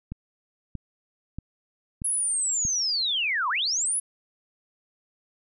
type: click train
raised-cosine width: 5 ms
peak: -21 dBFS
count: 5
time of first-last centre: 0.12-2.652 s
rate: 1.58 Hz
type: linear two-way sweep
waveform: sine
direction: down then up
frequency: 10750 to 943 to 10750 Hz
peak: -23 dBFS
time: 2.04-4 s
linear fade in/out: 10 ms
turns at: 3.49 s
effects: none